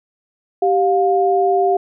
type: tone pair together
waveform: sine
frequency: 389.8 / 708 Hz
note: G4 / F5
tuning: -10 / +23 cents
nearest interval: minor seventh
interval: 1033 cents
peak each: -15 dBFS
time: 0.62-1.77 s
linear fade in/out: 5 ms
effects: none